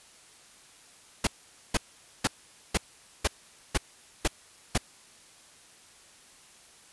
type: noise bursts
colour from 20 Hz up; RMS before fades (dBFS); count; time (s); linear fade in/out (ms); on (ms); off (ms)
pink; -24; 8; 1.24-4.778; 5; 31; 470
effects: white hiss -55 dBFS RMS until 6.92 s + resampled to 24000 Hz